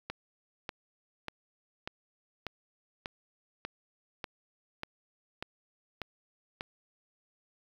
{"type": "click train", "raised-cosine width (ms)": 0.3, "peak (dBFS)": -20, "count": 12, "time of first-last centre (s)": [0.1, 6.609], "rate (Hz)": 1.69, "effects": ["8-bit"]}